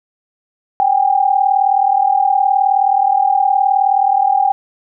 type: tone pair together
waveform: sine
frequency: 770 / 809.1 Hz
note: G5 / G#5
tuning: -31 / -45 cents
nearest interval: minor second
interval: 86 cents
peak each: -13 dBFS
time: 0.8-4.52 s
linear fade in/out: 0 ms
effects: none